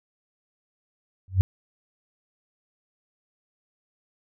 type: tone with exponential growth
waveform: sine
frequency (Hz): 93.9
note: F#2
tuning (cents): +26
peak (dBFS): -10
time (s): 1.28-1.41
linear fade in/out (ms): 0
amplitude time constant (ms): 28
effects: none